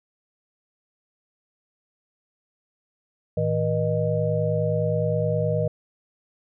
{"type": "tone cluster", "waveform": "sine", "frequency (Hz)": [109.9, 159.5, 480.5, 615], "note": ["A2", "D#3", "B4", "D#5"], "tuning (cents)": [-2, 43, -48, -20], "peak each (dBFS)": -26, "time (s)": [3.37, 5.68], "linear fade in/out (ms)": 5, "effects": []}